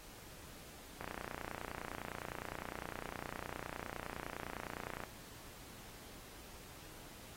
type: click train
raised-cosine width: 0.5 ms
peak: -27 dBFS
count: 121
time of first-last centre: 1.01-5.037 s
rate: 29.8 Hz
effects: pink hiss -55 dBFS RMS until 7.36 s + AAC 48 kbps